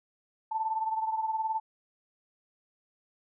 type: beating tone pair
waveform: sine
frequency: 880 / 899 Hz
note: A5 / A5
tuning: 0 / +37 cents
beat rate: 19 Hz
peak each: -29 / -35 dBFS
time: 0.51-1.6 s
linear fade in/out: 10 ms
effects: none